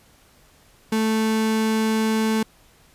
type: tone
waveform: 35% pulse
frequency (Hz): 220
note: A3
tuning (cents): 0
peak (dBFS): -17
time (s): 0.92-2.43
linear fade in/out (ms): 5
effects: pink hiss -55 dBFS RMS until 2.94 s + resampled to 32000 Hz